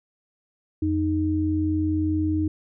sine tone pair together, 87.67 / 310 Hz, F2 / D#4, +7 / -6 cents, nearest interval octave + minor seventh, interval 2187 cents, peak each -25 / -22 dBFS, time 0.82-2.48 s, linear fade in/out 5 ms, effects none

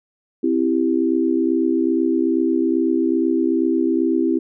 sine chord, C major, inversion none, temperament equal, 261.6 / 329.6 / 392 Hz, C4 / E4 / G4, 0 / 0 / 0 cents, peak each -20 / -18 / -23 dBFS, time 0.43-4.39 s, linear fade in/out 10 ms, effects none

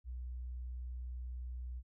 sine tone, 61.74 Hz, B1, in tune, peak -40 dBFS, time 0.04-1.83 s, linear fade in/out 50 ms, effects none

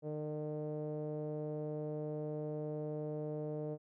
sawtooth tone with low-pass filter, 151.6 Hz, D#3, 45 cents flat, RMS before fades -40 dBFS, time 0.02-3.78 s, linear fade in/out 50 ms, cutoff 530 Hz, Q 6.2, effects none

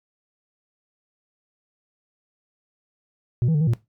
sine tone with pitch steps, 121.2 / 161.7 / 148.5 / 160.9 / 116.9 Hz, B2 / E3 / D3 / E3 / A#2, -32 / -33 / +20 / -42 / +5 cents, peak -14 dBFS, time 3.42-3.735 s, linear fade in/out 0 ms, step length 63 ms, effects noise-tail reverb RT60 0.2 s tail -20 dB re dry + tanh soft clip ceiling -16 dBFS

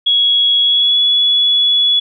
sine tone with pitch glide, 3338 to 3396 Hz, G#7 to G#7, +8 to +38 cents, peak -9 dBFS, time 0.06-2 s, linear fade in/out 10 ms, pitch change +30 cents, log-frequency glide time 0.62-0.99 s, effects none

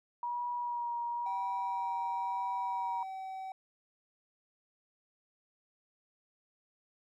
sine tone with vibrato, 958 Hz, A#5, 47 cents sharp, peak -33 dBFS, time 0.23-3.03 s, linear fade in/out 2 ms, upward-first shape sine, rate 0.98 Hz, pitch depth 18 cents each way
triangle tone with pitch glide, 776 to 762.7 Hz, G5 to G5, -18 to -48 cents, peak -37 dBFS, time 1.26-3.52 s, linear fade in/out 2 ms, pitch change -30 cents, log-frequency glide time 2.08-3.27 s
effects none

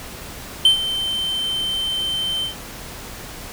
triangle tone with ADSR envelope, 3100 Hz, G7, 20 cents flat, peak -6 dBFS, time 0.65-2.55 s, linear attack 3 ms, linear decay 110 ms, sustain -13 dB, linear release 120 ms, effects pink hiss -35 dBFS RMS until 3.52 s

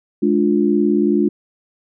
sine chord, D diminished, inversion second, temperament just, 211.4 / 293.7 / 352.4 Hz, Ab3 / D4 / F4, +31 / 0 / +16 cents, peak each -17 dBFS, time 0.22-1.29 s, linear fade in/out 10 ms, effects none

